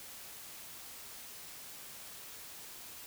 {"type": "silence", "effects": ["white hiss -49 dBFS RMS until 3.06 s"]}